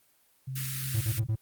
sine tone with tremolo, 131.8 Hz, C3, 13 cents sharp, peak -33 dBFS, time 0.47-1.27 s, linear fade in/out 10 ms, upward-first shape square, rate 2.8 Hz, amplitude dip 25%
white band-stop noise, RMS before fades -36 dBFS, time 0.55-1.2 s, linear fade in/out 20 ms, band 290 to 1300 Hz, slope 48 dB/octave
triangle tone bursts, 110 Hz, A2, in tune, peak -23 dBFS, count 4, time 0.94-1.358 s, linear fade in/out 10 ms, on 73 ms, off 42 ms
effects white hiss -66 dBFS RMS until 1.41 s + Opus 32 kbps

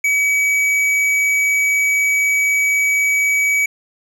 triangle tone with tanh clipping, 2276 Hz, C#7, 45 cents sharp, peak -15 dBFS, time 0.04-3.66 s, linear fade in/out 5 ms, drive 15 dB, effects none

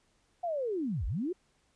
sine linear two-way sweep, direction down then up, 725 to 41.2 to 386.1 Hz, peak -30 dBFS, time 0.43-1.33 s, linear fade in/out 10 ms, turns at 1.06 s, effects pink hiss -71 dBFS RMS until 1.75 s + resampled to 22050 Hz

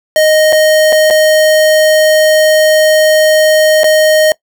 square tone with dropouts, 621 Hz, D#5, 3 cents flat, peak -6 dBFS, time 0.16-4.32 s, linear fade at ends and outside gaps 1 ms, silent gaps 0.525-0.529 / 0.924-0.927 / 1.102-1.107 / 3.834-3.842 s, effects noise-tail reverb RT60 0.1 s tail -22 dB re dry

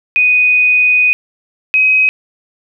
sine tone pair in turn, 2489 / 2530 Hz, D#7 / D#7, 0 / +28 cents, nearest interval unison, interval 28 cents, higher second, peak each -7 dBFS, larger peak neither, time 0.16-1.13 / 1.74-2.09 s, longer first, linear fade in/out 0 ms, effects none

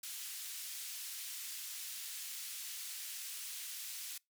white band-pass noise, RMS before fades -45 dBFS, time 0.03-4.18 s, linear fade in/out 5 ms, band 2400 to 15000 Hz, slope 12 dB/octave, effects noise-tail reverb RT60 0.2 s tail -25 dB re dry

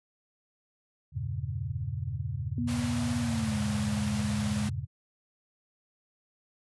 sine chord, E diminished seventh, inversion none, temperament equal, 82.41 / 98 / 116.54 / 138.59 Hz, E2 / G2 / Bb2 / Db3, 0 / 0 / 0 / 0 cents, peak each -38 / -36 / -36 / -36 dBFS, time 1.12-4.87 s, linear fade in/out 50 ms
sine tone with pitch glide, 240.5 to 209.4 Hz, B3 to G#3, -46 to +15 cents, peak -29 dBFS, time 2.58-4.69 s, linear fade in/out 2 ms, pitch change -239 cents, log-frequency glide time 3.2-3.59 s
pink high-pass noise, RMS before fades -40 dBFS, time 2.67-4.7 s, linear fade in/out 20 ms, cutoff 490 Hz, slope 96 dB/octave
effects resampled to 24000 Hz

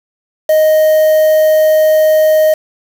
triangle tone with quantisation, 622.3 Hz, D#5, in tune, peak -4 dBFS, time 0.49-2.54 s, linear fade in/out 5 ms, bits 4, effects none

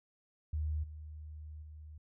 sine tone with level steps, 76.6 Hz, D#2, 27 cents flat, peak -32 / -44 / -47 dBFS, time 0.53-1.98 s, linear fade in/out 5 ms, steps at 0.83 / 1.62 s, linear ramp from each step 10 ms, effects none

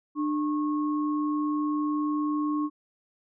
sine tone pair together, 299.1 / 1092 Hz, D4 / C#6, +32 / -26 cents, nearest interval octave + minor seventh, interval 2242 cents, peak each -25 / -33 dBFS, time 0.15-2.7 s, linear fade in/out 50 ms, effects none

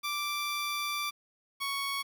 15% pulse tone pair in turn, 1173 / 1110.8 Hz, D6 / C#6, -2 / +3 cents, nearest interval minor second, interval 95 cents, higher first, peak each -25 dBFS, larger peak neither, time 0.03-1.11 / 1.6-2.03 s, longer first, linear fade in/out 20 ms, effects 10-bit

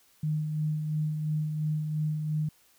sine tone with tremolo, 153.4 Hz, D#3, 24 cents flat, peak -25 dBFS, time 0.23-2.49 s, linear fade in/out 5 ms, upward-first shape sine, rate 2.9 Hz, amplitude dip 40%, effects white hiss -63 dBFS RMS until 2.78 s

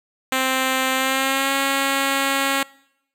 5% pulse tone with pitch glide, 261.6 to 273.7 Hz, C4 to C#4, 0 to -22 cents, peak -7 dBFS, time 0.32-2.63 s, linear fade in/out 2 ms, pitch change +78 cents, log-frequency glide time 0.94-1.52 s, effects noise-tail reverb RT60 0.8 s tail -24 dB re dry

